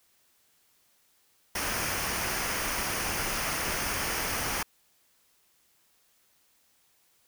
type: noise with comb filter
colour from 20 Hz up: pink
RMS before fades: -31 dBFS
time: 1.55-4.63 s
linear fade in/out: 5 ms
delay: 0.26 ms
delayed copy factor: -0.55
effects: white hiss -67 dBFS RMS until 7.27 s